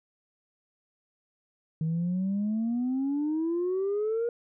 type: exponential sweep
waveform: sine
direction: up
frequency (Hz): 156.8 to 477.5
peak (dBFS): -24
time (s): 1.81-4.29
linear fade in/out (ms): 2
effects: tanh soft clip ceiling -23 dBFS